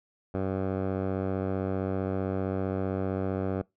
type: tone with low-pass filter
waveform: 10% pulse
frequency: 95.4 Hz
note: G2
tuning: 47 cents flat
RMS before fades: -30 dBFS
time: 0.34-3.62 s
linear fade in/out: 5 ms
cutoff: 930 Hz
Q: 1
effects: noise-tail reverb RT60 0.2 s tail -24 dB re dry